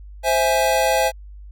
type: chord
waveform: square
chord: C augmented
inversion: none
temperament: equal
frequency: 523.3 / 659.3 / 830.6 Hz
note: C5 / E5 / G#5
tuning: 0 / 0 / 0 cents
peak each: -21 dBFS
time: 0.23-1.12 s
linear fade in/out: 50 ms
effects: added 50 Hz sine -36 dBFS peak until 1.51 s